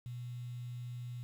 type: tone with quantisation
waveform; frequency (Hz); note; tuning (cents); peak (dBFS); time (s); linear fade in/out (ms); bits
sine; 122.1; B2; -19; -40; 0.06-1.23; 0; 10
effects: none